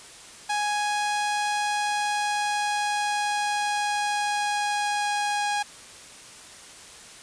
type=tone with pitch glide; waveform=sawtooth; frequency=830.6 to 824.9 Hz; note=G#5 to G#5; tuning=0 to -12 cents; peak=-20 dBFS; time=0.49-5.63 s; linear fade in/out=10 ms; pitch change=-12 cents; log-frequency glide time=1.51-5.33 s; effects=white hiss -45 dBFS RMS until 7.22 s + resampled to 22050 Hz